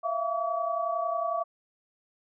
sine tone cluster, 660 / 691 / 1142 Hz, E5 / F5 / D6, +2 / -19 / -49 cents, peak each -31 dBFS, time 0.03-1.44 s, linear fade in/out 20 ms, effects none

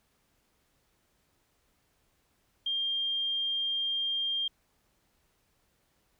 sine tone, 3200 Hz, G7, 35 cents sharp, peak -28 dBFS, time 2.66-4.48 s, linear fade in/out 5 ms, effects pink hiss -72 dBFS RMS until 6.19 s

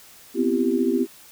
sine chord, C major seventh, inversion third, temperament equal with one note detuned, 246.9 / 261.6 / 336.9 / 392 Hz, B3 / C4 / E4 / G4, 0 / 0 / +38 / 0 cents, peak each -24 dBFS, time 0.34-1.07 s, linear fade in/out 50 ms, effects white hiss -48 dBFS RMS until 1.31 s

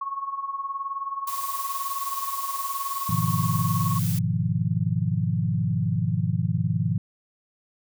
sine tone with tremolo, 1100 Hz, C#6, 14 cents flat, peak -25 dBFS, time 0.01-3.99 s, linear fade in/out 5 ms, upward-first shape sine, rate 19 Hz, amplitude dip 70%
blue noise, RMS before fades -34 dBFS, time 1.27-4.19 s, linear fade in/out 5 ms
sine chord, F half-diminished seventh, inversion first, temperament equal, 103.83 / 123.47 / 155.56 / 174.61 Hz, Ab2 / Cb3 / Eb3 / F3, 0 / 0 / 0 / 0 cents, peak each -27 dBFS, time 3.09-6.98 s, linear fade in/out 5 ms
effects none

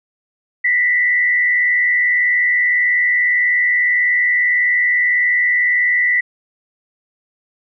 sine tone with frequency modulation, 1975.5 Hz, B6, in tune, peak -12 dBFS, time 0.64-6.21 s, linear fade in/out 10 ms, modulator 81.7 Hz, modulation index 0.72, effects none

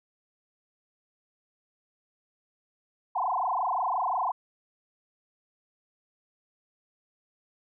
sine tone with frequency modulation, 883 Hz, A5, 6 cents sharp, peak -25 dBFS, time 3.15-4.32 s, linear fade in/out 10 ms, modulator 25.7 Hz, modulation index 6.7, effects none

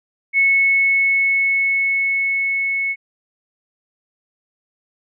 sine tone with level ramp, 2200 Hz, C#7, 14 cents flat, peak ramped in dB -11 to -18 dBFS, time 0.33-2.96 s, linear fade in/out 50 ms, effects none

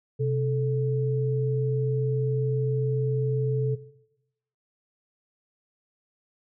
sine tone pair together, 130 / 436.3 Hz, C3 / A4, -11 / -15 cents, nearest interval octave + major sixth, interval 2096 cents, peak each -24 / -27 dBFS, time 0.19-3.76 s, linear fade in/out 20 ms, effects noise-tail reverb RT60 0.9 s tail -17 dB re dry

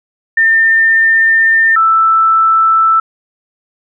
sine tone pair in turn, 1804 / 1322.5 Hz, A6 / E6, +43 / +5 cents, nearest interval perfect fourth, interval 538 cents, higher first, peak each -6 dBFS, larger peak neither, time 0.37-1.76 / 1.76-3 s, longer first, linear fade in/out 5 ms, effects none

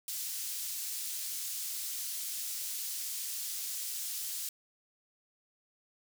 pink high-pass noise, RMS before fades -38 dBFS, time 0.08-4.49 s, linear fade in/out 2 ms, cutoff 5800 Hz, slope 12 dB/octave, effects none

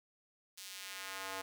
square tone with high-pass filter sweep, 96 Hz, G2, 36 cents flat, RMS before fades -45 dBFS, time 0.57-1.42 s, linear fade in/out 10 ms, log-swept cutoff 4400 to 700 Hz, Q 0.85, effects none

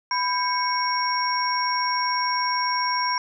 sine tone cluster, 993 / 1590 / 2206 / 5560 Hz, B5 / G6 / C#7 / F8, +9 / +24 / -9 / -9 cents, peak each -23 / -32 / -31 / -27 dBFS, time 0.11-3.18 s, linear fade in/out 2 ms, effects none

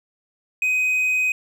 triangle tone, 2511 Hz, D#7, 15 cents sharp, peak -16 dBFS, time 0.62-1.32 s, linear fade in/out 2 ms, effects none

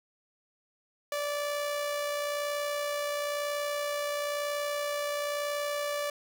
sawtooth tone with amplitude modulation, 582 Hz, D5, 16 cents flat, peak -25 dBFS, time 1.12-6.1 s, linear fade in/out 2 ms, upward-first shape sine, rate 61 Hz, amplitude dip 30%, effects none

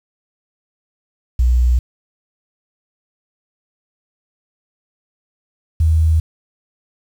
sine tone pair in turn, 61.1 / 79.83 Hz, B1 / D#2, -18 / +45 cents, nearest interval perfect fourth, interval 463 cents, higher second, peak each -10 dBFS, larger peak neither, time 1.39-1.79 / 5.8-6.2 s, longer neither, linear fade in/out 5 ms, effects 7-bit

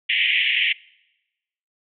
white band-pass noise, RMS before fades -20 dBFS, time 0.09-0.73 s, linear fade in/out 10 ms, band 1900 to 3200 Hz, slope 96 dB/octave, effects noise-tail reverb RT60 1.0 s tail -25 dB re dry

